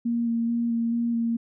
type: tone with vibrato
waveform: sine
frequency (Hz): 233.1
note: A#3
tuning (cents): 0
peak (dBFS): -22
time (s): 0.05-1.37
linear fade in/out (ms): 10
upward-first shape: square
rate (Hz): 2.3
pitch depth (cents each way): 13
effects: none